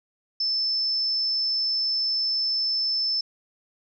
sine tone, 5274 Hz, E8, in tune, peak -22 dBFS, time 0.4-3.21 s, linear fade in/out 5 ms, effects none

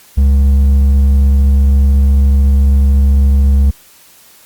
sine tone with hard clipping, 69 Hz, C#2, 7 cents flat, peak -7 dBFS, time 0.17-3.71 s, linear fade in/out 10 ms, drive 4 dB, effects white hiss -43 dBFS RMS until 4.45 s + Opus 48 kbps

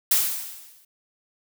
blue noise with exponential decay, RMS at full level -17 dBFS, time 0.11-0.85 s, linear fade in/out 5 ms, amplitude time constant 160 ms, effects none

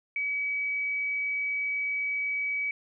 sine tone, 2277 Hz, C#7, 46 cents sharp, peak -27 dBFS, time 0.16-2.71 s, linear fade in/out 2 ms, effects none

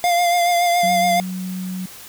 square tone with vibrato, 698.5 Hz, F5, in tune, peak -15 dBFS, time 0.04-1.2 s, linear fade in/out 0 ms, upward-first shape triangle, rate 7.1 Hz, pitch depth 34 cents each way
sine tone, 185 Hz, F#3, in tune, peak -24 dBFS, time 0.83-1.86 s, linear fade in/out 5 ms
effects white hiss -39 dBFS RMS until 2.08 s

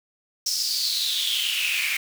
pink noise with high-pass filter sweep, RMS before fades -25 dBFS, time 0.46-1.97 s, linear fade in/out 5 ms, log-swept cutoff 5500 to 2200 Hz, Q 7.4, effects none

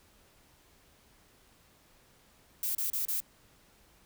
violet noise bursts, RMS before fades -32 dBFS, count 4, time 2.63-3.203 s, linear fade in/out 2 ms, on 120 ms, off 31 ms, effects pink hiss -63 dBFS RMS until 4.05 s

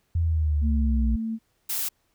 sine linear sweep, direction down, 85.2 to 58.27 Hz, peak -20 dBFS, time 0.15-1.16 s, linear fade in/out 5 ms
sine tone, 224 Hz, A3, 31 cents sharp, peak -26 dBFS, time 0.61-1.39 s, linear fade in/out 50 ms
blue noise, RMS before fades -28 dBFS, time 1.69-1.89 s, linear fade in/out 10 ms
effects pink hiss -70 dBFS RMS until 2.14 s

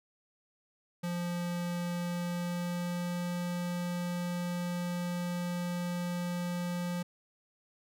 square tone with pitch glide, 174.61 to 175.93 Hz, F3 to F3, 0 to +13 cents, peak -33 dBFS, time 1.03-7.03 s, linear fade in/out 10 ms, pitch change +13 cents, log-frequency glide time 1.94-3.33 s, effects none

